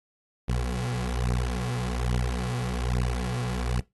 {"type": "beating tone pair", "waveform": "20% pulse", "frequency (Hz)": [60.7, 61.9], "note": ["B1", "B1"], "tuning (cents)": [-29, 5], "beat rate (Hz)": 1.2, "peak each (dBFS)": -24, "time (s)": [0.48, 3.81], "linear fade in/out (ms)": 10, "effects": ["noise-tail reverb RT60 0.2 s tail -21 dB re dry", "AAC 32 kbps"]}